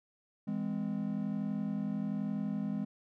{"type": "chord", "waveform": "triangle", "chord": "E augmented", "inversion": "none", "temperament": "just", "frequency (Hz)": [164.81, 206, 257.5], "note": ["E3", "G#3", "B#3"], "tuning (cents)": [0, -14, -28], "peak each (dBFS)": [-38, -32, -37], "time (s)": [0.47, 2.85], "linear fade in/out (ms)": 10, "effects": []}